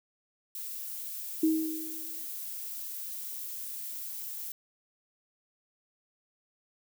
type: noise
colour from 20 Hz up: violet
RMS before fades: -39 dBFS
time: 0.55-4.52 s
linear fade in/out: 2 ms
type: tone with exponential decay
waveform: sine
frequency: 317.9 Hz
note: D#4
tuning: 37 cents sharp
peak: -20 dBFS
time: 1.43-2.26 s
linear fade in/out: 5 ms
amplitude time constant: 180 ms
effects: none